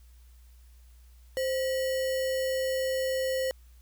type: tone with sample-and-hold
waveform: sine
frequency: 523.3 Hz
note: C5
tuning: in tune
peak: -26 dBFS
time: 1.37-3.51 s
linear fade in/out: 0 ms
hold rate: 2450 Hz
effects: added 60 Hz sine -51 dBFS peak until 3.81 s + white hiss -66 dBFS RMS until 3.81 s